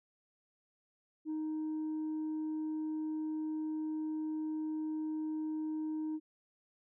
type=tone; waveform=sine; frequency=311.1 Hz; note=D#4; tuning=in tune; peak=-32 dBFS; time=1.25-6.2 s; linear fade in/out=50 ms; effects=tanh soft clip ceiling -33 dBFS